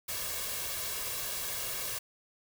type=noise with comb filter; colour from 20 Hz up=white; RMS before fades=-36 dBFS; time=0.08-1.99 s; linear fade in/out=10 ms; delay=1.8 ms; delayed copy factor=+0.6; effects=none